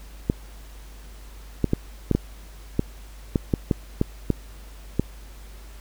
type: clicks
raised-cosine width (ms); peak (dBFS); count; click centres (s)
3; -6; 12; 0.299 / 1.643 / 1.734 / 2.113 / 2.15 / 2.794 / 3.358 / 3.538 / 3.712 / 4.014 / 4.303 / 4.996
effects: added 50 Hz sine -40 dBFS peak until 5.8 s + pink hiss -50 dBFS RMS until 5.8 s